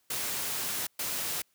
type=noise bursts at uneven times; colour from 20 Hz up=white; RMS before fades=-33 dBFS; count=2; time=0.1-0.87 / 0.99-1.42 s; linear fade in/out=5 ms; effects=white hiss -71 dBFS RMS until 1.54 s + high-pass 80 Hz 12 dB/octave